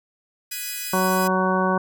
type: chord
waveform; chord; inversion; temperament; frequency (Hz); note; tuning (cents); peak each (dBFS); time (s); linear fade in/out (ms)
5% pulse; G# minor seventh; third; equal; 1480 / 1661.2 / 1975.5 / 2489; F#6 / G#6 / B6 / D#7; 0 / 0 / 0 / 0; -26 / -25 / -25 / -21; 0.51-1.28; 10
type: harmonic tone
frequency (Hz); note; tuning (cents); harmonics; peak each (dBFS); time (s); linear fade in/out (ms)
186.7; F#3; +16; 1 / 2 / 3 / 4 / 5 / 6 / 8; -23 / -26 / -26 / -29 / -26 / -25 / -28; 0.93-1.78; 5
effects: none